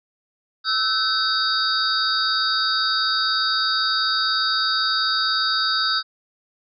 sine tone cluster, 1308 / 1526 / 3773 / 4548 / 4857 Hz, E6 / G6 / A#7 / C#8 / D#8, -14 / -47 / +20 / +44 / -43 cents, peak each -25 dBFS, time 0.64-6.03 s, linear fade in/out 50 ms, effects none

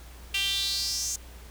sawtooth tone with high-pass filter sweep, 393.2 Hz, G4, 5 cents sharp, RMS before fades -29 dBFS, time 0.34-1.16 s, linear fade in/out 5 ms, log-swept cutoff 2800 to 6700 Hz, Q 5.4, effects added 60 Hz sine -44 dBFS peak until 1.5 s + pink hiss -51 dBFS RMS until 1.5 s

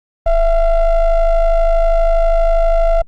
triangle ring-modulated tone, 346.2 Hz, F4, 15 cents flat, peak -4 dBFS, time 0.26-3.02 s, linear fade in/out 5 ms, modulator 320 Hz, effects Opus 32 kbps

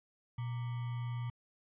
sine tone with sample-and-hold, 120.9 Hz, B2, 36 cents flat, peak -35 dBFS, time 0.38-1.3 s, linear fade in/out 5 ms, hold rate 1050 Hz, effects resampled to 8000 Hz

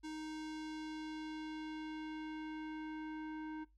square tone with low-pass filter sweep, 311.1 Hz, D#4, in tune, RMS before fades -45 dBFS, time 0.03-3.65 s, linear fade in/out 20 ms, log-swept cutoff 6800 to 1600 Hz, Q 1.1, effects noise-tail reverb RT60 0.2 s tail -22 dB re dry + added 50 Hz sine -66 dBFS peak until 3.77 s

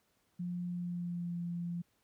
sine tone with pitch glide, 176.6 to 172.57 Hz, F3 to F3, +20 to -20 cents, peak -35 dBFS, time 0.39-1.82 s, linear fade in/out 10 ms, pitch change -40 cents, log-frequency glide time 0.67-1.38 s, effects pink hiss -75 dBFS RMS until 2.03 s + high-pass 60 Hz 12 dB/octave

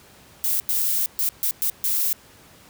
violet noise bursts at uneven times, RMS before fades -22 dBFS, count 6, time 0.44-0.6 / 0.69-1.06 / 1.19-1.29 / 1.43-1.51 / 1.62-1.7 / 1.84-2.13 s, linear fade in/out 0 ms, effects pink hiss -50 dBFS RMS until 2.69 s + high-pass 60 Hz 12 dB/octave

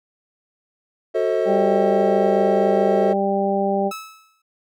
triangle chord, F# diminished seventh, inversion none, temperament just, 370 / 444 / 532.8 / 639.4 Hz, F#4 / A4 / C5 / Eb5, 0 / +16 / +31 / +47 cents, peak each -22 / -20 / -22 / -21 dBFS, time 1.14-3.14 s, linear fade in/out 20 ms
harmonic tone, 197.3 Hz, G3, 11 cents sharp, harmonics 1 / 2 / 3 / 4, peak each -23 / -23 / -23 / -23 dBFS, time 1.45-3.92 s, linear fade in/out 50 ms
sawtooth tone with exponential decay, 1300 Hz, E6, 24 cents flat, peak -23 dBFS, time 3.91-4.42 s, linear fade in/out 5 ms, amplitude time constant 110 ms
effects none

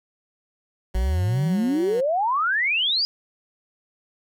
15% pulse tone with vibrato, 185 Hz, F#3, in tune, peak -26 dBFS, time 0.94-2.01 s, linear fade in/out 10 ms, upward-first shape sine, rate 2.5 Hz, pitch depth 47 cents each way
sine exponential sweep, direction up, 52.6 to 4978 Hz, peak -19 dBFS, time 0.95-3.05 s, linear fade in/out 0 ms
effects none

